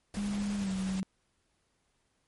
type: noise with tremolo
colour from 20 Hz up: pink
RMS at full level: -42 dBFS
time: 0.14-1 s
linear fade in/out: 2 ms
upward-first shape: triangle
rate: 11 Hz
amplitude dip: 25%
type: tone with pitch glide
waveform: sine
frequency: 203.5 to 189.87 Hz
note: G#3 to F#3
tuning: -35 to +45 cents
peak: -30 dBFS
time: 0.17-1.03 s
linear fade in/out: 0 ms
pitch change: -120 cents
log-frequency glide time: 0.57-0.71 s
effects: pink hiss -75 dBFS RMS until 2.27 s + MP3 48 kbps